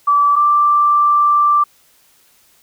sine tone pair in turn, 1156 / 1175.5 Hz, D6 / D6, -28 / +1 cents, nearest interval unison, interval 29 cents, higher second, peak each -9 dBFS, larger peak neither, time 0.07-0.36 / 0.36-1.64 s, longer second, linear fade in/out 10 ms, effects white hiss -53 dBFS RMS until 2.62 s

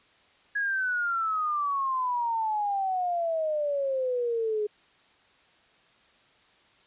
sine exponential sweep, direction down, 1672 to 415.3 Hz, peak -25 dBFS, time 0.55-4.67 s, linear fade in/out 10 ms, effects white hiss -61 dBFS RMS until 6.86 s + resampled to 8000 Hz

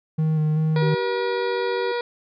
triangle tone with vibrato, 155.56 Hz, D#3, in tune, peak -16 dBFS, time 0.18-0.95 s, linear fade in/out 10 ms, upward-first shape square, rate 2.6 Hz, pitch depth 18 cents each way
harmonic tone, 479.5 Hz, A#4, 49 cents sharp, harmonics 1 / 2 / 3 / 4 / 5 / 7 / 8 / 9 / 10, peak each -24 / -30 / -34 / -36 / -38 / -41 / -42 / -43 / -44 dBFS, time 0.76-2.01 s, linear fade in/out 2 ms
sine tone, 384.5 Hz, G4, 33 cents flat, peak -26 dBFS, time 0.82-1.92 s, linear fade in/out 5 ms
effects none

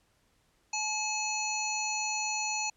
harmonic tone, 856 Hz, A5, 48 cents flat, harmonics 1 / 3 / 5 / 7 / 8, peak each -35 / -35 / -39 / -36 / -37 dBFS, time 0.73-2.7 s, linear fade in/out 5 ms, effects pink hiss -70 dBFS RMS until 2.76 s + low-pass 11000 Hz 12 dB/octave

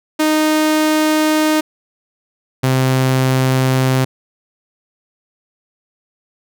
sawtooth tone pair in turn, 309.2 / 130.57 Hz, D#4 / C3, -11 / -3 cents, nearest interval octave + minor third, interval 1492 cents, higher first, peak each -8 dBFS, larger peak neither, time 0.19-1.61 / 2.63-4.05 s, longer neither, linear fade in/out 10 ms, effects none

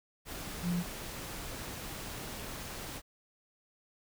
sine tone in noise, 175.3 Hz, F3, 7 cents sharp, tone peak -29 dBFS, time 0.62-0.84 s, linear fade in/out 50 ms, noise pink, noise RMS -42 dBFS, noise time 0.25-3.02 s, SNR +10 dB, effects none

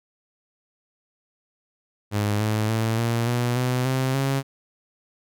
sawtooth tone with pitch steps, 103.83 / 107.93 / 112.19 / 116.61 / 121.21 / 126 / 130.97 / 136.14 Hz, G#2 / A2 / A2 / A#2 / B2 / B2 / C3 / C#3, 0 / -33 / +34 / +1 / -32 / +35 / +2 / -31 cents, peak -17 dBFS, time 2.11-4.43 s, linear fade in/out 50 ms, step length 290 ms, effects none

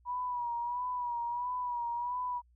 sine tone with vibrato, 970 Hz, B5, 31 cents flat, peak -32 dBFS, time 0.05-2.42 s, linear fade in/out 50 ms, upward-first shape sine, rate 1.5 Hz, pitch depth 50 cents each way, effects added 60 Hz sine -62 dBFS peak until 2.55 s

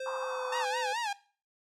square tone with pitch glide, 523.3 to 507.2 Hz, C5 to B4, 0 to +46 cents, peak -36 dBFS, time 0-0.93 s, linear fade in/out 5 ms, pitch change -54 cents, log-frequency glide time 0.14-0.49 s
white band-pass noise, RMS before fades -39 dBFS, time 0.06-0.65 s, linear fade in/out 2 ms, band 870 to 1200 Hz, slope 48 dB/octave
sawtooth tone with vibrato, 877 Hz, A5, 6 cents flat, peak -27 dBFS, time 0.52-1.13 s, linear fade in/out 5 ms, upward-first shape sine, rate 4.7 Hz, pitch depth 150 cents each way
effects noise-tail reverb RT60 0.4 s tail -19 dB re dry + low-pass 7000 Hz 12 dB/octave

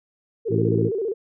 sine tone with vibrato, 420 Hz, G#4, 19 cents sharp, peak -22 dBFS, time 0.45-1.14 s, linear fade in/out 20 ms, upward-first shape square, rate 15 Hz, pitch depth 140 cents each way
harmonic tone, 55.7 Hz, A1, 22 cents sharp, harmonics 2 / 3 / 4 / 5 / 6, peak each -22 / -25 / -29 / -29 / -25 dBFS, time 0.49-0.91 s, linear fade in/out 50 ms
effects none

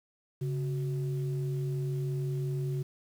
sine tone pair together, 138.59 / 370 Hz, C#3 / F#4, 0 / 0 cents, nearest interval octave + perfect fourth, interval 1700 cents, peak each -29 / -38 dBFS, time 0.41-2.83 s, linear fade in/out 10 ms, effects tanh soft clip ceiling -23 dBFS + 9-bit

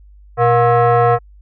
sine tone with frequency modulation, 120.7 Hz, B2, 39 cents flat, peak -8 dBFS, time 0.37-1.19 s, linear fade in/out 50 ms, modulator 596 Hz, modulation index 1.7, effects tanh soft clip ceiling -4 dBFS + added 50 Hz sine -40 dBFS peak until 1.41 s

